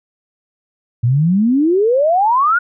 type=exponential sweep; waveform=sine; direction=up; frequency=113.4 to 1478 Hz; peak=-10 dBFS; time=1.03-2.59 s; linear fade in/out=10 ms; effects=none